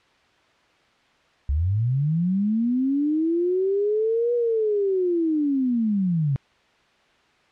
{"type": "linear two-way sweep", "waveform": "sine", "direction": "up then down", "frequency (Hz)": [65.41, 484.3, 131.3], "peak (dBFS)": -19, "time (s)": [1.49, 6.36], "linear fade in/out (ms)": 0, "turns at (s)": 4.34, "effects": ["white hiss -59 dBFS RMS until 7.51 s", "low-pass 3000 Hz 12 dB/octave"]}